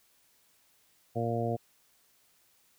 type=harmonic tone; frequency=116.54 Hz; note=A#2; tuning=in tune; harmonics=1 / 2 / 3 / 4 / 5 / 6; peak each=-33 / -36 / -38 / -35 / -37 / -35 dBFS; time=1.15-1.57 s; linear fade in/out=20 ms; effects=white hiss -67 dBFS RMS until 2.78 s